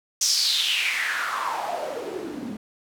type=noise with band-pass filter sweep; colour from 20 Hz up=white; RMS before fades=-26 dBFS; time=0.21-2.57 s; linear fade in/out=5 ms; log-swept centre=6100 to 210 Hz; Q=5.1; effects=none